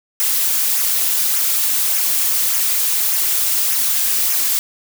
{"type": "noise with flanger", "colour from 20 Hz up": "blue", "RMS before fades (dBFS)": -17, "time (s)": [0.2, 4.59], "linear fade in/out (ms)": 0, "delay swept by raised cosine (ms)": [0.23, 5.43], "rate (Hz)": 1.7, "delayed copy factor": -0.5, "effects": []}